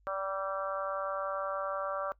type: harmonic tone with a mistuned harmonic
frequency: 193.6 Hz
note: G3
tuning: 21 cents flat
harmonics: 3 / 4 / 5 / 6 / 7 / 8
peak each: -35 / -43 / -45 / -37 / -39 / -48 dBFS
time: 0.07-2.12 s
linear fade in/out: 0 ms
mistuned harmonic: 8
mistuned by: +15 cents
effects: noise-tail reverb RT60 0.1 s tail -20 dB re dry + added 50 Hz sine -63 dBFS peak until 2.19 s